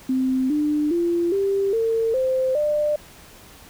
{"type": "tone with pitch steps", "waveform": "sine", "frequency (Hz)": [260, 298.7, 343.1, 394.1, 452.7, 520, 597.3], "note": ["C4", "D4", "F4", "G4", "A4", "C5", "D5"], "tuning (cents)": [-11, 29, -31, 9, 49, -11, 29], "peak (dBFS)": -18, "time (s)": [0.09, 2.96], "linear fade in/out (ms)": 5, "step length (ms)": 410, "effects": ["pink hiss -46 dBFS RMS until 3.69 s"]}